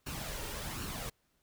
pink noise with flanger, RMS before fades -40 dBFS, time 0.06-1.1 s, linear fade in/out 10 ms, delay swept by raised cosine 0.71 to 2.21 ms, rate 1.3 Hz, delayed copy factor +0.5, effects pink hiss -75 dBFS RMS until 1.42 s

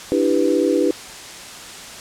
sine chord, E minor seventh, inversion third, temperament equal, 293.7 / 329.6 / 392 / 493.9 Hz, D4 / E4 / G4 / B4, 0 / 0 / 0 / 0 cents, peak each -20 dBFS, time 0.12-0.91 s, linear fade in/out 0 ms, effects white hiss -35 dBFS RMS until 2 s + low-pass 8000 Hz 12 dB/octave

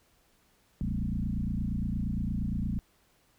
sine tone with frequency modulation, 126.2 Hz, B2, 38 cents sharp, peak -28 dBFS, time 0.81-2.79 s, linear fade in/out 0 ms, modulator 28.6 Hz, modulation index 3.7, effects pink hiss -67 dBFS RMS until 3.38 s

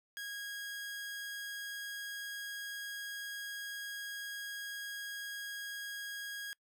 sawtooth tone, 1642 Hz, G#6, 20 cents flat, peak -37 dBFS, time 0.17-6.53 s, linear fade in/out 0 ms, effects noise-tail reverb RT60 0.1 s tail -24 dB re dry

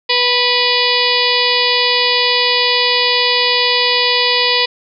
harmonic tone, 491.1 Hz, B4, 10 cents flat, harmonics 1 / 2 / 4 / 5 / 6 / 7 / 8 / 9 / 10, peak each -20 / -20 / -20 / -20 / -20 / -20 / -20 / -20 / -20 dBFS, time 0.09-4.66 s, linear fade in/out 10 ms, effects none

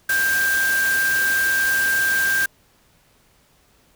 sine tone in noise, 1584 Hz, G6, 18 cents sharp, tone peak -17 dBFS, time 0.09-2.46 s, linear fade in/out 5 ms, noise white, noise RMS -27 dBFS, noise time 0.09-2.46 s, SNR +7 dB, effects pink hiss -58 dBFS RMS until 3.95 s

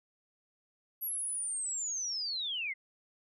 sine linear sweep, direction down, 11690 to 2000 Hz, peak -33 dBFS, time 1.01-2.74 s, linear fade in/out 20 ms, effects none

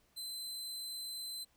sawtooth tone, 4062 Hz, B7, 48 cents sharp, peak -38 dBFS, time 0.16-1.45 s, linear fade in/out 20 ms, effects pink hiss -72 dBFS RMS until 1.56 s

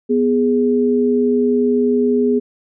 sine tone pair together, 246.9 / 415.2 Hz, B3 / G#4, 0 / 0 cents, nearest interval major sixth, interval 900 cents, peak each -15 dBFS, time 0.09-2.4 s, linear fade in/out 20 ms, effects none

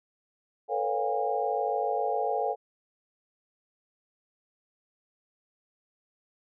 sine tone cluster, 443.9 / 491 / 551 / 712 / 811 Hz, A4 / B4 / C#5 / F5 / G#5, +15 / -10 / -11 / +33 / -41 cents, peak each -32 / -35 / -33 / -31 / -31 dBFS, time 0.68-2.56 s, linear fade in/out 50 ms, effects none

